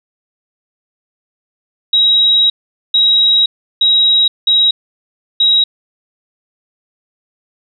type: tone bursts at uneven times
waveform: sine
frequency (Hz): 3830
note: A#7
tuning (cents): +46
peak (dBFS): -7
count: 5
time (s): 1.93-2.5 / 2.94-3.46 / 3.81-4.28 / 4.47-4.71 / 5.4-5.64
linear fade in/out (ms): 5
effects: none